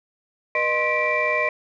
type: tone cluster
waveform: sine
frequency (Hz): 484.6 / 611 / 1052 / 1948 / 2348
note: B4 / D#5 / C6 / B6 / D7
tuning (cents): -33 / -32 / +9 / -24 / -1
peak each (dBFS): -29 / -24 / -26 / -25 / -23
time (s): 0.55-1.49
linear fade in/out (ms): 2
effects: tanh soft clip ceiling -10 dBFS